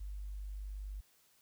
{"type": "tone", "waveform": "sine", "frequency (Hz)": 49.76, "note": "G1", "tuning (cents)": 27, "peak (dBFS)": -40, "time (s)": [0, 1.01], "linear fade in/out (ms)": 10, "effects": ["white hiss -69 dBFS RMS until 1.41 s"]}